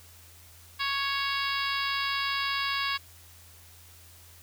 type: harmonic tone with a mistuned harmonic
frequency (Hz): 554.4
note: C#5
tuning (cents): 0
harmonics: 2 / 3 / 4 / 5 / 6 / 7 / 8 / 9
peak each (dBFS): -32 / -34 / -35 / -36 / -37 / -37 / -38 / -39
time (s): 0.79-2.98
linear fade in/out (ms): 20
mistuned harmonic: 8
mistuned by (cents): +27
effects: added 85 Hz sine -54 dBFS peak until 4.42 s + white hiss -54 dBFS RMS until 4.42 s